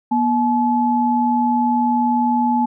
sine tone pair together, 241 / 859 Hz, B3 / A5, -42 / -42 cents, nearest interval octave + minor seventh, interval 2200 cents, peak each -17 dBFS, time 0.11-2.66 s, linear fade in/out 10 ms, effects none

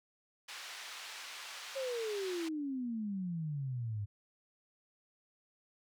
white band-pass noise, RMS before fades -47 dBFS, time 0.48-2.49 s, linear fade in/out 10 ms, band 930 to 4300 Hz, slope 12 dB/octave
sine exponential sweep, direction down, 551 to 99.5 Hz, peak -35 dBFS, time 1.75-4.06 s, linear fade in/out 20 ms
effects none

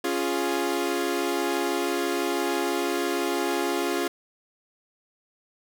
sawtooth chord, Db major, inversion none, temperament equal, 277.2 / 349.2 / 415.3 Hz, Db4 / F4 / Ab4, 0 / 0 / 0 cents, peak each -26 / -23 / -26 dBFS, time 0.04-4.08 s, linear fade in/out 5 ms, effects none

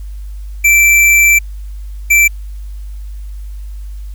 square tone bursts at uneven times, 2337 Hz, D7, 9 cents flat, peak -6 dBFS, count 2, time 0.64-1.39 / 2.1-2.28 s, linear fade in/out 10 ms, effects added 50 Hz sine -23 dBFS peak until 4.14 s + white hiss -50 dBFS RMS until 4.14 s

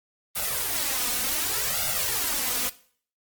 white noise with flanger, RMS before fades -27 dBFS, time 0.35-2.7 s, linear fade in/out 20 ms, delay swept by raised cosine 1.4 to 4.1 ms, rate 0.67 Hz, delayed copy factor +1, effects noise-tail reverb RT60 0.5 s tail -18 dB re dry + Opus 24 kbps

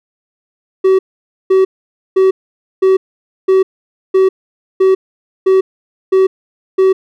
triangle tone bursts, 380 Hz, F#4, 46 cents sharp, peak -4 dBFS, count 10, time 0.84-6.93 s, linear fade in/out 10 ms, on 150 ms, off 510 ms, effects none

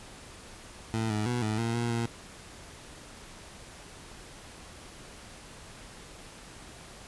20% pulse tone with pitch steps, 112 / 106.3 / 122 / 107.9 / 115.5 / 118.4 / 116.6 Hz, A2 / G#2 / B2 / A2 / A#2 / A#2 / A#2, +31 / +41 / -21 / -33 / -16 / +27 / +1 cents, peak -23 dBFS, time 0.94-2.06 s, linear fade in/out 0 ms, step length 160 ms, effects pink hiss -48 dBFS RMS until 7.07 s + resampled to 24000 Hz

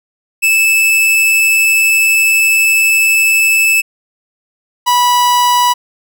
45% pulse tone pair in turn, 2624 / 980.3 Hz, E7 / B5, -9 / -13 cents, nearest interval octave + perfect fourth, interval 1704 cents, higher first, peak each -8 dBFS, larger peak neither, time 0.42-3.82 / 4.86-5.74 s, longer first, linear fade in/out 20 ms, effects none

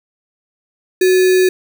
sine tone with sample-and-hold, 370 Hz, F#4, in tune, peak -8 dBFS, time 1.01-1.49 s, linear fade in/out 5 ms, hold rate 2100 Hz, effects none

